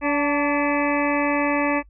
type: harmonic tone with a mistuned harmonic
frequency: 288.2 Hz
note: D4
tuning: 33 cents flat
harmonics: 1 / 2 / 3 / 4 / 6 / 7 / 8 / 9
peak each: -22 / -25 / -27 / -28 / -30 / -30 / -31 / -32 dBFS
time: 0.01-1.83 s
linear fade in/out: 50 ms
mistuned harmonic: 3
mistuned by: +37 cents
effects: noise-tail reverb RT60 0.1 s tail -25 dB re dry + added 50 Hz sine -47 dBFS peak until 1.89 s